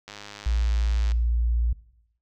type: click train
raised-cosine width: 0.2 ms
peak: -22 dBFS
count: 108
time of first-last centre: 0.08-1.119 s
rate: 103 Hz
type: tone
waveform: sine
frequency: 58.27 Hz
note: A#1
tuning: in tune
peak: -20 dBFS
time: 0.46-1.73 s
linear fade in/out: 5 ms
effects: noise-tail reverb RT60 0.8 s tail -19 dB re dry